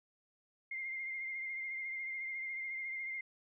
sine tone with vibrato, 2111 Hz, C7, 15 cents sharp, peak -38 dBFS, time 0.71-3.21 s, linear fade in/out 5 ms, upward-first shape sine, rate 14 Hz, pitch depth 30 cents each way, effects none

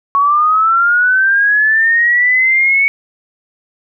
sine linear sweep, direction up, 1107 to 2234 Hz, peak -8 dBFS, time 0.15-2.88 s, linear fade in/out 0 ms, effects none

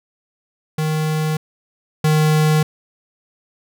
square tone pair in turn, 155.56 / 154.4 Hz, D#3 / D#3, 0 / -13 cents, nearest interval unison, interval 13 cents, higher first, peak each -18 / -13 dBFS, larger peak second, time 0.78-1.37 / 2.04-2.63 s, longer neither, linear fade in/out 5 ms, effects none

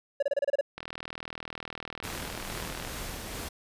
triangle tone bursts, 565 Hz, C#5, 33 cents sharp, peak -21 dBFS, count 8, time 0.2-0.611 s, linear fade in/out 5 ms, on 26 ms, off 29 ms
click train, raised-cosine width 0.3 ms, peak -21 dBFS, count 85, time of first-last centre 0.78-2.875 s, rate 40.1 Hz
pink noise with tremolo, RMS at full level -37 dBFS, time 2.03-3.49 s, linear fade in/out 10 ms, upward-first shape sine, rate 2.3 Hz, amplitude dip 25%
effects resampled to 32000 Hz

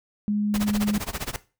sine tone, 207.9 Hz, G#3, 2 cents sharp, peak -21 dBFS, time 0.28-0.98 s, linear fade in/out 0 ms
pink noise with tremolo, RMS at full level -28 dBFS, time 0.54-1.36 s, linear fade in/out 0 ms, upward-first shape sine, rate 15 Hz, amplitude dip 100%
effects noise-tail reverb RT60 0.3 s tail -17 dB re dry

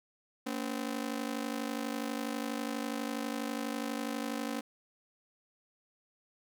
sawtooth ring-modulated tone, 257.1 Hz, C4, 30 cents flat, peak -27 dBFS, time 0.46-4.61 s, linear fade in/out 10 ms, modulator 26.1 Hz, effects none

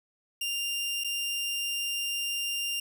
sawtooth tone with dropouts, 2794 Hz, F7, in tune, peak -26 dBFS, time 0.41-2.8 s, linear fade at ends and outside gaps 5 ms, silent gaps 1.038-1.044 s, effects none

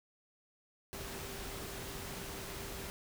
sine tone in noise, 392.2 Hz, G4, 1 cent sharp, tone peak -51 dBFS, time 0.93-2.9 s, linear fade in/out 0 ms, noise pink, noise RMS -44 dBFS, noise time 0.93-2.9 s, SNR -10 dB, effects none

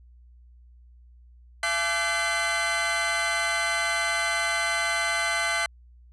35% pulse tone cluster, 679 / 853 / 1174 / 1525 / 2048 Hz, F5 / G#5 / D6 / G6 / C7, -49 / +46 / -1 / -48 / -38 cents, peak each -30 / -34 / -31 / -27 / -26 dBFS, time 1.63-5.66 s, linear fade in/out 2 ms, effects added 60 Hz sine -49 dBFS peak until 6.12 s + resampled to 24000 Hz

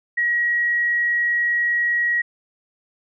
sine tone, 1905 Hz, A#6, 37 cents sharp, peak -17 dBFS, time 0.17-2.22 s, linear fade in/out 10 ms, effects none

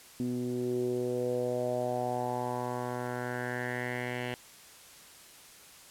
10% pulse tone with low-pass filter sweep, 123.47 Hz, B2, in tune, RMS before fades -33 dBFS, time 0.2-4.34 s, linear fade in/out 0 ms, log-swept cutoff 270 to 2600 Hz, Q 4.3, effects white hiss -53 dBFS RMS until 5.9 s + low-pass 12000 Hz 12 dB/octave

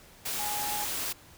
sine tone in noise, 832 Hz, G#5, 3 cents sharp, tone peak -34 dBFS, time 0.39-0.85 s, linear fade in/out 10 ms, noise white, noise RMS -33 dBFS, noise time 0.25-1.13 s, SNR -4 dB, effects pink hiss -54 dBFS RMS until 1.37 s

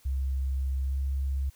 sine tone with pitch glide, 66.8 to 67.85 Hz, C2 to C#2, +36 to -36 cents, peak -26 dBFS, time 0.05-1.5 s, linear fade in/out 10 ms, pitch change +28 cents, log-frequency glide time 0.84-0.97 s, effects white hiss -61 dBFS RMS until 1.55 s

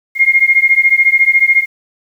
sine beating tone pair, 2128 / 2142 Hz, C7 / C7, +29 / +40 cents, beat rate 14 Hz, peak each -10 dBFS, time 0.15-1.66 s, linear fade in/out 50 ms, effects 7-bit

